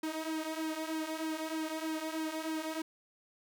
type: tone with flanger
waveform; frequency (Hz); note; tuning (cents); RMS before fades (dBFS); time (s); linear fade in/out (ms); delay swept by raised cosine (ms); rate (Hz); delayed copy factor
sawtooth; 316.8; D#4; +31; -37; 0.03-2.82; 5; 1.4 to 3.9; 3.2; -0.7
effects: none